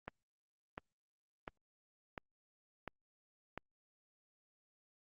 click train, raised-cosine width 0.5 ms, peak -27 dBFS, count 6, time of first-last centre 0.08-3.577 s, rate 1.43 Hz, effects Opus 32 kbps

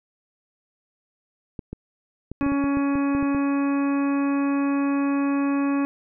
clicks, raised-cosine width 3 ms, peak -19 dBFS, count 12, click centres 1.592 / 1.73 / 2.316 / 2.427 / 2.464 / 2.52 / 2.641 / 2.771 / 2.955 / 3.15 / 3.227 / 3.348 s
harmonic tone, 280 Hz, C#4, 18 cents sharp, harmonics 1 / 2 / 3 / 4 / 5 / 6 / 7 / 8 / 9, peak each -20 / -34 / -37 / -33 / -42 / -40 / -48 / -50 / -39 dBFS, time 2.41-5.85 s, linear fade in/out 0 ms
effects none

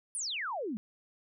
sine exponential sweep, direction down, 10270 to 196 Hz, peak -33 dBFS, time 0.15-0.77 s, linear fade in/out 0 ms, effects none

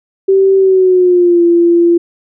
sine tone with pitch glide, 386.6 to 342.4 Hz, G4 to F4, -24 to -34 cents, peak -5 dBFS, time 0.28-1.98 s, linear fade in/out 10 ms, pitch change -210 cents, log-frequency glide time 0.57-1.43 s, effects none

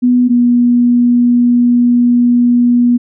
sine tone pair in turn, 246.9 / 242.1 Hz, B3 / B3, 0 / -34 cents, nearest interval unison, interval 34 cents, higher first, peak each -6 dBFS, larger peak neither, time 0.02-0.29 / 0.29-2.98 s, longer second, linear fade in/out 20 ms, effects none

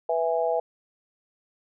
sine chord, E major, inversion second, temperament just, 494.4 / 659.3 / 824.1 Hz, B4 / E5 / G#5, +2 / 0 / -14 cents, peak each -26 / -25 / -29 dBFS, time 0.09-0.6 s, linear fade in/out 5 ms, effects none

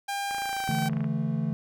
sawtooth tone with pitch glide, 800 to 771.4 Hz, G5 to G5, +35 to -28 cents, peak -25 dBFS, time 0.08-0.89 s, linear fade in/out 10 ms, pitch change -63 cents, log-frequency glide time 0.36-0.75 s
click train, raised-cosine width 0.5 ms, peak -25 dBFS, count 21, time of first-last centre 0.31-1.043 s, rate 27.3 Hz
triangle chord, D suspended second, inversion none, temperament equal with one note detuned, 143.4 / 164.81 / 220 Hz, D3 / E3 / A3, -41 / 0 / 0 cents, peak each -28 dBFS, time 0.69-1.53 s, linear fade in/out 0 ms
effects none

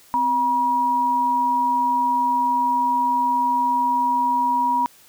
sine tone pair together, 259.2 / 960 Hz, C4 / B5, -16 / -49 cents, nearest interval octave + major seventh, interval 2267 cents, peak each -29 / -17 dBFS, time 0.14-4.86 s, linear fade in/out 0 ms, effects white hiss -51 dBFS RMS until 5.08 s

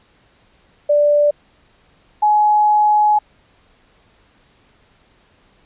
sine tone pair in turn, 587.3 / 842.6 Hz, D5 / G#5, 0 / +25 cents, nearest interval tritone, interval 625 cents, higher second, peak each -10 dBFS, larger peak neither, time 0.89-1.31 / 2.22-3.19 s, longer second, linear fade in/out 10 ms, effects pink hiss -55 dBFS RMS until 5.65 s + resampled to 8000 Hz

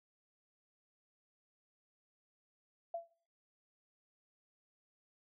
sine tone with exponential decay, 676 Hz, E5, 43 cents sharp, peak -34 dBFS, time 2.94-3.11 s, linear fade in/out 5 ms, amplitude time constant 36 ms, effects noise-tail reverb RT60 0.5 s tail -21 dB re dry

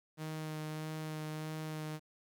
sawtooth tone with vibrato, 155.56 Hz, D#3, in tune, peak -35 dBFS, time 0.17-2 s, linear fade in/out 50 ms, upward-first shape sine, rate 1.6 Hz, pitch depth 13 cents each way, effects 11-bit

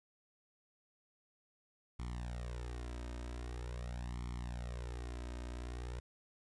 sawtooth tone with flanger, 60.2 Hz, B1, 44 cents flat, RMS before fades -43 dBFS, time 1.99-6 s, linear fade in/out 5 ms, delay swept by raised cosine 0.91 to 3.21 ms, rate 0.44 Hz, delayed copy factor +0.9, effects resampled to 22050 Hz + 11-bit

